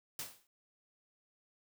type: noise with exponential decay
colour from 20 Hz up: white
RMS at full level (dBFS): -38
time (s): 0.19-0.47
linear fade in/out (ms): 2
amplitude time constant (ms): 59
effects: none